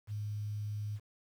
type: tone with quantisation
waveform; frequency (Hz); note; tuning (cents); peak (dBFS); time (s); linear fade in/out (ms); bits
sine; 104.9; G#2; +18; -35; 0.07-1; 50; 10
effects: none